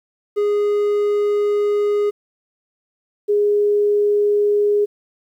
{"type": "tone pair in turn", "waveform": ["triangle", "sine"], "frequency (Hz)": [413, 413], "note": ["G#4", "G#4"], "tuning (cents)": [-10, -10], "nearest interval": "unison", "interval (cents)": 0, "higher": "neither", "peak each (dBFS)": -13, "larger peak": "neither", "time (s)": [[0.36, 2.11], [3.28, 4.86]], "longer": "first", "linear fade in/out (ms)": 20, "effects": ["9-bit"]}